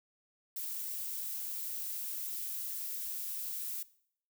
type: noise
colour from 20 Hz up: violet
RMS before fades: -39 dBFS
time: 0.56-3.83 s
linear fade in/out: 5 ms
effects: noise-tail reverb RT60 0.6 s tail -19 dB re dry